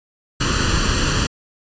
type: noise with comb filter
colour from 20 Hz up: pink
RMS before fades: -18 dBFS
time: 0.4-1.27 s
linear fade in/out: 10 ms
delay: 0.68 ms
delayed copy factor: +0.75
effects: resampled to 16000 Hz